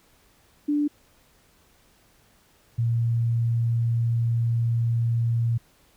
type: tone pair in turn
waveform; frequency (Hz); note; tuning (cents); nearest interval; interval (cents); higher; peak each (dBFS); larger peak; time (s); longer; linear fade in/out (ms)
sine; 293.7 / 116.55; D4 / A#2; 0 / 0; octave + major third; 1600; first; -20; neither; 0.68-0.88 / 2.78-5.58; second; 10
effects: pink hiss -60 dBFS RMS until 5.96 s